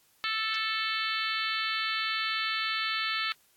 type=harmonic tone; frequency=440 Hz; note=A4; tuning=in tune; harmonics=3 / 4 / 5 / 6 / 7 / 8 / 9 / 10; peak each=-34 / -35 / -36 / -37 / -37 / -38 / -39 / -39 dBFS; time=0.24-3.32 s; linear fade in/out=0 ms; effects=white hiss -65 dBFS RMS until 3.56 s + AAC 64 kbps